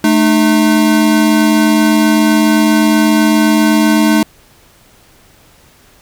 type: tone pair together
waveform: square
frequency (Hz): 217.3 / 305.1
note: A3 / D#4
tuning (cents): -21 / -34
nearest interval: tritone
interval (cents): 587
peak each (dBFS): -11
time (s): 0.04-4.23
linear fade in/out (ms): 2
effects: pink hiss -46 dBFS RMS until 6.01 s